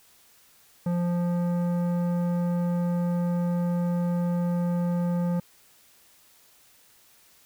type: tone with tanh clipping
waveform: triangle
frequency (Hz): 174.6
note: F3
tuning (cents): 0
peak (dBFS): -25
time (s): 0.86-5.4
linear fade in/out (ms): 5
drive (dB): 17
effects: white hiss -58 dBFS RMS until 7.45 s